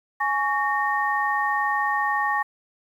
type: tone cluster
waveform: sine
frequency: 834 / 1120 / 1839 Hz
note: G#5 / C#6 / A#6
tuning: +7 / +18 / -24 cents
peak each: -25 dBFS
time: 0.2-2.43 s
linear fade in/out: 10 ms
effects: 9-bit